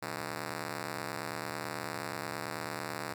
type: ring-modulated tone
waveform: 5% pulse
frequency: 158.5 Hz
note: D#3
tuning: 32 cents sharp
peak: -22 dBFS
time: 0.02-3.14 s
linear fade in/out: 10 ms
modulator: 34.4 Hz
effects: none

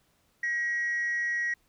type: tone with frequency modulation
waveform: sine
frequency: 1903 Hz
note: A#6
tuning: 35 cents sharp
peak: -25 dBFS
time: 0.43-1.54 s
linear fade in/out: 5 ms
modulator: 280 Hz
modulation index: 0.23
effects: tanh soft clip ceiling -24 dBFS + pink hiss -69 dBFS RMS until 1.68 s

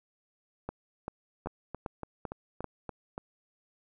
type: two click trains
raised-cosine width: 1 ms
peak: -23 / -21 dBFS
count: 7 / 6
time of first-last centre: 1.46-3.179 / 0.69-2.643 s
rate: 3.49 / 2.56 Hz
effects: none

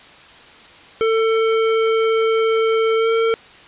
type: tone with pitch glide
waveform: square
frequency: 447.1 to 453.1 Hz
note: A4 to A#4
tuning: +28 to -49 cents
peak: -15 dBFS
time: 1.01-3.34 s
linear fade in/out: 0 ms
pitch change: +23 cents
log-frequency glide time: 2.98-3.08 s
effects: white hiss -43 dBFS RMS until 3.67 s + resampled to 8000 Hz

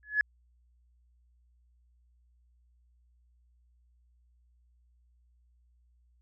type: tone with exponential growth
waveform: sine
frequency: 1700 Hz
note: G#6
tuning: 40 cents sharp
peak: -18 dBFS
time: 0.03-0.21 s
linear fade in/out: 1 ms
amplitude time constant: 37 ms
effects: tanh soft clip ceiling -15 dBFS + added 60 Hz sine -63 dBFS peak until 6.21 s

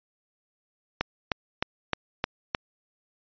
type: click train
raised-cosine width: 0.3 ms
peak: -8 dBFS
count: 6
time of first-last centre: 1.01-2.548 s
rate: 3.25 Hz
effects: resampled to 11025 Hz

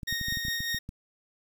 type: clicks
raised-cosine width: 5 ms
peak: -25 dBFS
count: 11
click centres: 0.032 / 0.126 / 0.213 / 0.284 / 0.324 / 0.372 / 0.451 / 0.483 / 0.605 / 0.746 / 0.891 s
type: tone with tremolo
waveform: 20% pulse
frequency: 1859 Hz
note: A#6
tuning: 5 cents flat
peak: -23 dBFS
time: 0.07-0.79 s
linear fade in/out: 10 ms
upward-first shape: sine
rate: 5 Hz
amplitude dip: 35%
effects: 9-bit

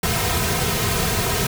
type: noise with comb filter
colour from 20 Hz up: pink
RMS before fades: -21 dBFS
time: 0.03-1.47 s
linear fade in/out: 5 ms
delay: 3.5 ms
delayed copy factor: -0.8
effects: none

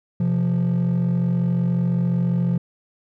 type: tone pair together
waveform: triangle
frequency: 129.01 / 174.61 Hz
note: C3 / F3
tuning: -24 / 0 cents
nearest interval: perfect fourth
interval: 524 cents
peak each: -19 / -16 dBFS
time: 0.2-2.58 s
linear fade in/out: 5 ms
effects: tanh soft clip ceiling -13 dBFS

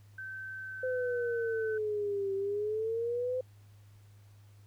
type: tone with pitch glide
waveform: sine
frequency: 1544 to 1517.5 Hz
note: G6 to F#6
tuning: -27 to +43 cents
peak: -39 dBFS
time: 0.18-1.78 s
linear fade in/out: 5 ms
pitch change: -30 cents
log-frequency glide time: 0.55-1.28 s
type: exponential two-way sweep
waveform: sine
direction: down then up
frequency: 515 to 388 to 515 Hz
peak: -30 dBFS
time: 0.83-3.41 s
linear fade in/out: 5 ms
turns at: 2.34 s
effects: added 102 Hz sine -54 dBFS peak until 4.66 s + pink hiss -68 dBFS RMS until 4.66 s

